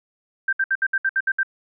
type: tone bursts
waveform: sine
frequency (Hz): 1569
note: G6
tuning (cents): +1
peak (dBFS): -17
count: 9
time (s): 0.48-1.432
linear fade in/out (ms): 5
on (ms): 48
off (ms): 65
effects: none